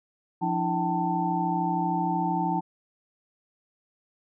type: tone cluster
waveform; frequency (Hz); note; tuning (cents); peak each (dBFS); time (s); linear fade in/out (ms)
sine; 174.3 / 294.2 / 327.3 / 769 / 888; F3 / D4 / E4 / G5 / A5; -3 / +3 / -12 / -33 / +16; -29 / -34 / -32 / -30 / -28; 0.41-2.61; 20
effects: none